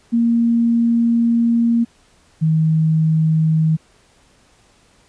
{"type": "tone pair in turn", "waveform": "sine", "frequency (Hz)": [233.1, 158.55], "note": ["A#3", "D#3"], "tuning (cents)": [0, 33], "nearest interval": "perfect fifth", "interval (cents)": 667, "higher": "first", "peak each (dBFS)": -12, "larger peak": "neither", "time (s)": [[0.12, 1.85], [2.41, 3.77]], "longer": "first", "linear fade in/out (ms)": 20, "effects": ["pink hiss -54 dBFS RMS until 5.08 s", "resampled to 22050 Hz"]}